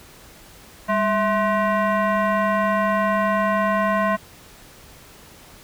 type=tone with frequency modulation; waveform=sine; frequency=200 Hz; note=G3; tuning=35 cents sharp; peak=-17 dBFS; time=0.88-4.17 s; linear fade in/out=20 ms; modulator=855 Hz; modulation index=1.6; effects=pink hiss -46 dBFS RMS until 5.63 s